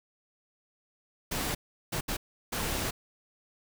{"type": "noise bursts at uneven times", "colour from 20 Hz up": "pink", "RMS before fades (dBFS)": -32, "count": 4, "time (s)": [[1.31, 1.55], [1.92, 2.01], [2.08, 2.17], [2.52, 2.91]], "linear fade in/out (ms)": 10, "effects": []}